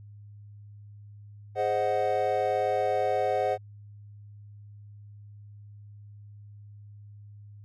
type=chord; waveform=triangle; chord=Ab dominant seventh; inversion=none; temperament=equal; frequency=415.3 / 523.3 / 622.3 / 740 Hz; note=Ab4 / C5 / Eb5 / Gb5; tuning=0 / 0 / 0 / 0 cents; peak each=-30 / -27 / -29 / -26 dBFS; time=1.55-3.58 s; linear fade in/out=50 ms; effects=added 103 Hz sine -45 dBFS peak until 7.64 s